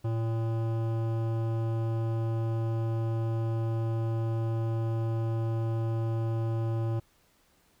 sine tone with hard clipping, 113.4 Hz, A#2, 47 cents flat, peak -29 dBFS, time 0.04-7 s, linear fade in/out 10 ms, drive 15 dB, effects pink hiss -66 dBFS RMS until 7.8 s

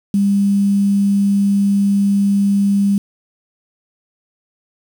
sine tone with quantisation, 200 Hz, G3, 35 cents sharp, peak -11 dBFS, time 0.14-2.98 s, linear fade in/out 2 ms, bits 6, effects none

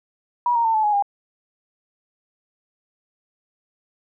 sine tone with pitch steps, 966 / 932 / 899.2 / 867.6 / 837.1 / 807.6 Hz, B5 / A#5 / A5 / A5 / G#5 / G#5, -39 / -1 / +37 / -25 / +13 / -49 cents, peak -16 dBFS, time 0.46-1.024 s, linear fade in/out 2 ms, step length 94 ms, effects none

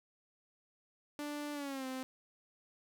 sawtooth tone with pitch glide, 293.7 to 260.1 Hz, D4 to C4, 0 to -10 cents, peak -35 dBFS, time 1.19-2.03 s, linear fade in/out 0 ms, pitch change -210 cents, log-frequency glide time 1.53-1.86 s, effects 12-bit

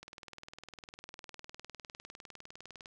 click train, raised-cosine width 0.2 ms, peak -30 dBFS, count 57, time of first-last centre 0.03-2.858 s, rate 19.8 Hz, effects none

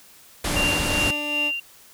20% pulse tone with pitch glide, 291.7 to 295.1 Hz, D4 to D4, -12 to +8 cents, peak -25 dBFS, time 0.44-1.52 s, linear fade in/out 50 ms, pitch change +20 cents, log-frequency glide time 0.69-0.78 s
pink low-pass noise, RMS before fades -25 dBFS, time 0.44-1.11 s, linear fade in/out 5 ms, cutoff 12000 Hz, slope 96 dB/octave
sine tone with tremolo, 2779 Hz, F7, 9 cents flat, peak -20 dBFS, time 0.56-1.6 s, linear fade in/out 5 ms, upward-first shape sine, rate 2.6 Hz, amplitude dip 60%
effects white hiss -50 dBFS RMS until 1.93 s

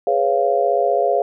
sine chord, C# dominant seventh, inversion second, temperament just, 415.8 / 498.9 / 554.4 / 693 Hz, G#4 / B4 / C#5 / E#5, +2 / +17 / 0 / -14 cents, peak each -21 / -22 / -20 / -18 dBFS, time 0.07-1.22 s, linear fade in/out 2 ms, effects none

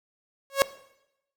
sawtooth tone with exponential growth, 550 Hz, C#5, 14 cents flat, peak -9 dBFS, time 0.5-0.62 s, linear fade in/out 0 ms, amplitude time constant 24 ms, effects noise-tail reverb RT60 0.8 s tail -17 dB re dry

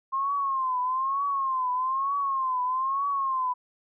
sine tone with vibrato, 1062 Hz, C6, 25 cents sharp, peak -24 dBFS, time 0.12-3.54 s, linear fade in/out 20 ms, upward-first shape triangle, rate 1.1 Hz, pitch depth 120 cents each way, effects none

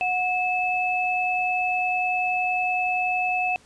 sine tone pair together, 732.7 / 2611 Hz, F#5 / E7, -17 / -17 cents, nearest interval octave + minor seventh, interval 2200 cents, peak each -24 dBFS, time 0.01-3.56 s, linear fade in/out 0 ms, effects pink hiss -55 dBFS RMS until 3.65 s + resampled to 22050 Hz

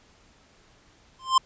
square tone with exponential growth, 1046.5 Hz, C6, in tune, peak -13 dBFS, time 1.19-1.38 s, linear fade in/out 5 ms, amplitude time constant 40 ms, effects pink hiss -58 dBFS RMS until 1.45 s + resampled to 16000 Hz

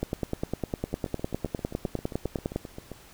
two click trains, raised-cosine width 2 ms, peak -14 / -24 dBFS, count 26 / 16, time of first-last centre 0.03-2.56 / 0.93-2.917 s, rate 9.88 / 7.55 Hz, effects pink hiss -52 dBFS RMS until 3.13 s

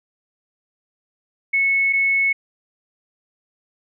sine tone pair in turn, 2200 / 2200 Hz, C#7 / C#7, -14 / -14 cents, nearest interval unison, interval 0 cents, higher neither, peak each -15 dBFS, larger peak neither, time 1.53-1.93 / 1.93-2.33 s, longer neither, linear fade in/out 10 ms, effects none

